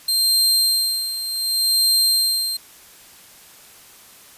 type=tone with tremolo; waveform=sawtooth; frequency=4170 Hz; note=C8; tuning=7 cents flat; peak=-11 dBFS; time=0.08-2.57 s; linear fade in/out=5 ms; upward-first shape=sine; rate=0.67 Hz; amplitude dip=70%; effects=white hiss -46 dBFS RMS until 4.37 s + resampled to 32000 Hz